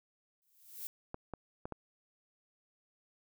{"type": "noise with exponential growth", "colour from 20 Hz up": "violet", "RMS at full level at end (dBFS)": -40, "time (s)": [0.42, 0.87], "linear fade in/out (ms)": 0, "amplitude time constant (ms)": 96}
{"type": "clicks", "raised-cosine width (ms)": 1, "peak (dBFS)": -26, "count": 4, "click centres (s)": [1.144, 1.337, 1.655, 1.723]}
{"effects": []}